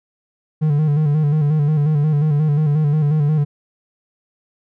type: tone with vibrato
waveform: triangle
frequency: 150 Hz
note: D3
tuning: 37 cents sharp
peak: -11 dBFS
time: 0.61-3.45 s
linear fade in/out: 20 ms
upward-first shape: square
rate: 5.6 Hz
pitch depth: 56 cents each way
effects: none